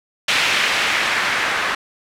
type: noise with low-pass filter sweep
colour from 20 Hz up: blue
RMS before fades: -19 dBFS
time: 0.28-1.75 s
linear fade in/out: 5 ms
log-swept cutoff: 2600 to 1600 Hz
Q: 1.4
effects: none

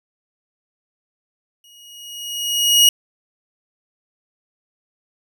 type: tone with exponential growth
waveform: sawtooth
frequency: 2889 Hz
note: F#7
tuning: 42 cents flat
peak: -4 dBFS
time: 1.64-2.89 s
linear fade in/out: 2 ms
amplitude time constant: 270 ms
effects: none

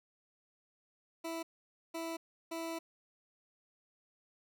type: tone bursts at uneven times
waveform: 20% pulse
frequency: 329.6 Hz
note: E4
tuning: in tune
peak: -33 dBFS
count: 3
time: 1.24-1.43 / 1.94-2.17 / 2.51-2.79 s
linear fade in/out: 10 ms
effects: none

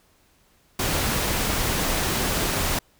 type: noise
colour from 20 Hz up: pink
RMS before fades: -24 dBFS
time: 0.79-2.79 s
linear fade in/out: 5 ms
effects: pink hiss -61 dBFS RMS until 2.99 s

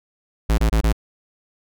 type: tone bursts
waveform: square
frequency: 55 Hz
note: A1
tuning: in tune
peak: -15 dBFS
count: 4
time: 0.49-0.927 s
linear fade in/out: 10 ms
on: 92 ms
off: 23 ms
effects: none

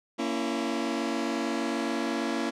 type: chord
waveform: sawtooth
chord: A# diminished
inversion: none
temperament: just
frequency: 233.1 / 279.7 / 335.6 Hz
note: A#3 / C#4 / E4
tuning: 0 / +16 / +31 cents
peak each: -28 dBFS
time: 0.18-2.51 s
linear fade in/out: 20 ms
effects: low-pass 7000 Hz 12 dB/octave

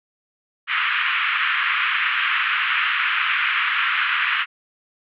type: band-pass noise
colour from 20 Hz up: pink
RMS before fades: -21 dBFS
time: 0.67-4.46 s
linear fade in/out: 50 ms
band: 1200 to 3000 Hz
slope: 48 dB/octave
effects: none

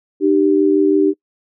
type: tone pair together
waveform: sine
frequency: 303.3 / 389.4 Hz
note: D#4 / G4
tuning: -44 / -12 cents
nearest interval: major third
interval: 432 cents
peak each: -13 dBFS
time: 0.2-1.14 s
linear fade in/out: 50 ms
effects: noise-tail reverb RT60 0.1 s tail -24 dB re dry

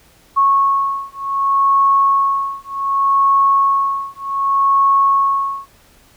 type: beating tone pair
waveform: sine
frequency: 1100 / 1100.66 Hz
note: C#6 / C#6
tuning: -14 / -13 cents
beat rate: 0.66 Hz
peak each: -15 dBFS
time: 0.36-5.68 s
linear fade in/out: 20 ms
effects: pink hiss -50 dBFS RMS until 6.16 s

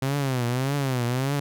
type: tone with vibrato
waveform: sawtooth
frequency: 130.81 Hz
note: C3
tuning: in tune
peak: -19 dBFS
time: 0.02-1.4 s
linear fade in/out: 5 ms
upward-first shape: triangle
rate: 1.7 Hz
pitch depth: 180 cents each way
effects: none

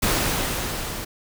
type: noise with level ramp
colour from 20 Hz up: pink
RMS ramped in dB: -20 to -32 dBFS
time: 0.02-1.05 s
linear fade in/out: 10 ms
effects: none

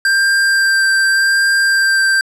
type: tone with vibrato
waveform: square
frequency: 1581 Hz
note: G6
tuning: 14 cents sharp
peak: -11 dBFS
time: 0.05-2.21 s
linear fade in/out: 2 ms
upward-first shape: sine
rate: 0.86 Hz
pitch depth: 11 cents each way
effects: low-pass 10000 Hz 12 dB/octave

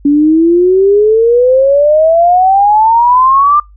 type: exponential sweep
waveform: sine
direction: up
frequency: 283.1 to 1200 Hz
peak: -4 dBFS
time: 0.05-3.6 s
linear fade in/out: 5 ms
effects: noise-tail reverb RT60 0.2 s tail -26 dB re dry + added 50 Hz sine -36 dBFS peak until 3.76 s

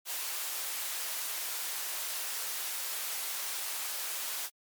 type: high-pass noise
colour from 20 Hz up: white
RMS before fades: -36 dBFS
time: 0.05-4.5 s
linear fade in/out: 50 ms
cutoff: 630 Hz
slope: 12 dB/octave
effects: MP3 96 kbps

